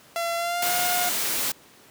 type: tone with pitch glide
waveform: sawtooth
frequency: 679 to 714.8 Hz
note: F5 to F5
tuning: -49 to +40 cents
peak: -21 dBFS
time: 0.16-1.09 s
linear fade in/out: 0 ms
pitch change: +89 cents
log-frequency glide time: 0.36-0.74 s
type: noise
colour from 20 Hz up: white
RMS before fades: -26 dBFS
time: 0.62-1.52 s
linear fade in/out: 5 ms
effects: pink hiss -52 dBFS RMS until 1.9 s + high-pass 150 Hz 12 dB/octave